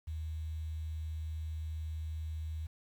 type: tone with quantisation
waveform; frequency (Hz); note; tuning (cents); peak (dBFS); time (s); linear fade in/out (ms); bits
sine; 78.8; D#2; +23; -36; 0.07-2.67; 10; 10
effects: none